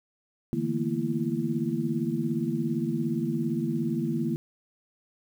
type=tone cluster; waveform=sine; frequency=146.6 / 163.9 / 219.8 / 237.2 / 334.6 Hz; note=D3 / E3 / A3 / A#3 / E4; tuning=-3 / -10 / -2 / +30 / +26 cents; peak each=-33 / -33 / -32 / -30 / -32 dBFS; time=0.53-4.36 s; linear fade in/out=0 ms; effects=9-bit